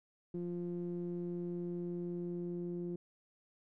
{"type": "ring-modulated tone", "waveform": "triangle", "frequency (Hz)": 87.31, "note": "F2", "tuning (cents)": 0, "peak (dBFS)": -32, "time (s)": [0.34, 2.96], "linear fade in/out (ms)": 5, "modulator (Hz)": 262, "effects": []}